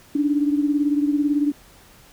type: beating tone pair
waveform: sine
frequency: 288.7 / 306.7 Hz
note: D4 / D#4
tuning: -30 / -25 cents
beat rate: 18 Hz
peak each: -18 / -24 dBFS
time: 0.15-1.52 s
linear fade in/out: 5 ms
effects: pink hiss -50 dBFS RMS until 2.12 s